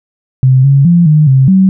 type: tone with pitch steps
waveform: sine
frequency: 130.3 / 138.4 / 172.4 / 152.5 / 133 / 190.1 Hz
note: C3 / C#3 / F3 / D#3 / C3 / F#3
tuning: -7 / -2 / -22 / -34 / +29 / +47 cents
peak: -3 dBFS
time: 0.43-1.69 s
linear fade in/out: 0 ms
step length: 210 ms
effects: none